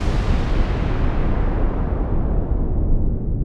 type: noise with low-pass filter sweep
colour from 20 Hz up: brown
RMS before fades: -18 dBFS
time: 0-3.44 s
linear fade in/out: 10 ms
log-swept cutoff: 6300 to 280 Hz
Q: 0.77
effects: none